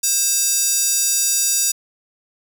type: tone with high-pass filter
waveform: square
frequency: 530 Hz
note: C5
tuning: 22 cents sharp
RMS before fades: -18 dBFS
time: 0.03-1.72 s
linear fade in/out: 10 ms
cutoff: 6700 Hz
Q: 2.5
effects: 8-bit